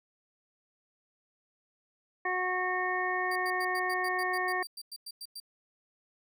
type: harmonic tone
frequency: 366.4 Hz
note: F#4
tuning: 17 cents flat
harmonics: 1 / 2 / 3 / 5 / 6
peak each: -36 / -34 / -35 / -32 / -41 dBFS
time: 2.25-4.63 s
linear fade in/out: 5 ms
type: tone bursts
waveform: sawtooth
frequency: 4699 Hz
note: D8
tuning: in tune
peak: -37 dBFS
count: 15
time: 3.31-5.401 s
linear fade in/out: 5 ms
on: 47 ms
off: 99 ms
effects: none